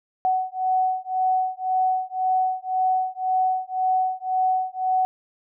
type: beating tone pair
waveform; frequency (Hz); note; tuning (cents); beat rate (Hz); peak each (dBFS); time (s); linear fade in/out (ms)
sine; 746 / 747.9; F#5 / F#5; +14 / +18; 1.9; -23; 0.25-5.05; 0
effects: none